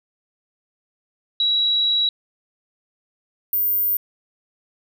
sine tone pair in turn, 3888 / 14502 Hz, B7 / A#9, -28 / -49 cents, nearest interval octave + major seventh, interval 2279 cents, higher second, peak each -16 / -17 dBFS, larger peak first, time 1.4-2.09 / 3.53-3.97 s, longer first, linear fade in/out 2 ms, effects none

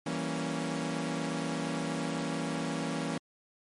sawtooth chord, E diminished seventh, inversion none, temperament equal with one note detuned, 164.81 / 193.41 / 233.1 / 277.2 Hz, E3 / G3 / Bb3 / Db4, 0 / -23 / 0 / 0 cents, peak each -32 / -37 / -33 / -32 dBFS, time 0.06-3.18 s, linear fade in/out 5 ms, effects MP3 48 kbps

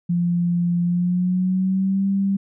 sine tone with pitch glide, 173.7 to 196.1 Hz, F3 to G3, -9 to +1 cents, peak -17 dBFS, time 0.09-2.37 s, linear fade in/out 10 ms, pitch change +210 cents, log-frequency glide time 0.83-2.07 s, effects none

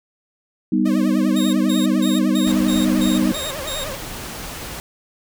sine chord, G augmented, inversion none, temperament equal, 196 / 246.9 / 311.1 Hz, G3 / B3 / D#4, 0 / 0 / 0 cents, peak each -19 dBFS, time 0.72-3.32 s, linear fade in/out 5 ms
sawtooth tone with vibrato, 573 Hz, D5, 43 cents flat, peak -25 dBFS, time 0.85-3.96 s, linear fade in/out 10 ms, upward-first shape triangle, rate 10 Hz, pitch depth 210 cents each way
sawtooth tone bursts, 3720 Hz, A#7, 4 cents flat, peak -23 dBFS, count 8, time 1.36-3.84 s, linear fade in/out 5 ms, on 170 ms, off 160 ms
pink noise, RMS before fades -31 dBFS, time 2.47-4.8 s, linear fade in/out 0 ms
effects none

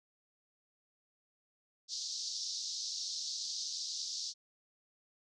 white band-pass noise, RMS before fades -40 dBFS, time 1.88-4.34 s, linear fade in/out 50 ms, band 4000 to 6100 Hz, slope 48 dB/octave, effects none

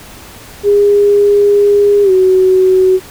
sine tone with pitch glide, 407.9 to 374 Hz, G#4 to F#4, -31 to +19 cents, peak -5 dBFS, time 0.63-3 s, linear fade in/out 50 ms, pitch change -150 cents, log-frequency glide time 2.03-2.11 s, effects pink hiss -34 dBFS RMS until 3.1 s

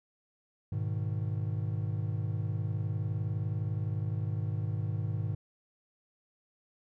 triangle chord, G# minor, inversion none, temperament equal, 103.83 / 123.47 / 155.56 Hz, G#2 / B2 / D#3, 0 / 0 / 0 cents, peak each -30 / -35 / -35 dBFS, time 0.72-5.35 s, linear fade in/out 5 ms, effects none

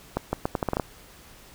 accelerating click train, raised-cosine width 1 ms, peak -10 dBFS, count 9, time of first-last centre 0.17-0.798 s, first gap 160 ms, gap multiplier 0.78, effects pink hiss -50 dBFS RMS until 1.54 s

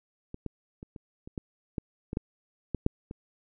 clicks, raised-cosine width 3 ms, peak -25 / -21 / -29 / -30 / -30 / -21 / -18 / -21 / -15 / -16 / -10 / -25 dBFS, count 12, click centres 0.344 / 0.463 / 0.829 / 0.962 / 1.275 / 1.378 / 1.782 / 2.131 / 2.171 / 2.747 / 2.864 / 3.111 s, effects none

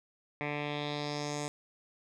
10% pulse tone with low-pass filter sweep, 147 Hz, D3, 2 cents sharp, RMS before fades -36 dBFS, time 0.41-1.48 s, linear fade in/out 0 ms, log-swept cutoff 2200 to 7700 Hz, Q 3.2, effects none

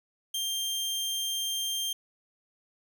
sawtooth tone, 3179 Hz, G7, 24 cents sharp, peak -26 dBFS, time 0.34-1.93 s, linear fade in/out 5 ms, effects none

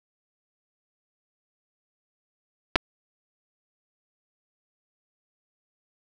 clicks, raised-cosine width 0.3 ms, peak -3 dBFS, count 2, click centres 2.757 / 2.76 s, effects none

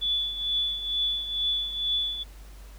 sine tone with tremolo, 3451 Hz, A7, 34 cents flat, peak -22 dBFS, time 0.01-2.24 s, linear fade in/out 20 ms, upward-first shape triangle, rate 2.2 Hz, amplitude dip 70%, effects added 49 Hz sine -43 dBFS peak until 2.78 s + pink hiss -54 dBFS RMS until 2.78 s

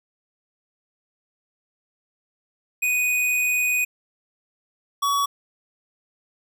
square tone pair in turn, 2486 / 1129.4 Hz, D#7 / C#6, -2 / +32 cents, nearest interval octave + major second, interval 1366 cents, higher first, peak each -20 dBFS, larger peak neither, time 2.82-3.85 / 5.02-5.26 s, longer first, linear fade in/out 10 ms, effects none

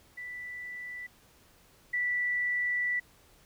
sine tone pair in turn, 1975 / 1964.4 Hz, B6 / B6, 0 / -10 cents, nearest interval unison, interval 10 cents, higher first, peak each -38 / -27 dBFS, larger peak second, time 0.17-1.07 / 1.93-3 s, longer second, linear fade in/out 10 ms, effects pink hiss -61 dBFS RMS until 3.45 s

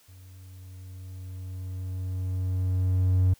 triangle tone with level ramp, 92.5 Hz, F#2, in tune, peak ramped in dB -45 to -15 dBFS, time 0.08-3.34 s, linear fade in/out 10 ms, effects tanh soft clip ceiling -11 dBFS + white hiss -60 dBFS RMS until 3.39 s

